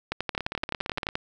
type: two click trains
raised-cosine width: 0.3 ms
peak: -11 / -15 dBFS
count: 13 / 14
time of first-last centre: 0.12-1.154 / 0.35-1.089 s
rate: 11.6 / 17.6 Hz
effects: none